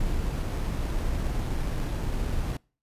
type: noise with sample-and-hold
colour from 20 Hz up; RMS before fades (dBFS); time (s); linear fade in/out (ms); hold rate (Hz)
brown; -28; 0-2.57; 5; 7350
effects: noise-tail reverb RT60 0.4 s tail -26 dB re dry + resampled to 32000 Hz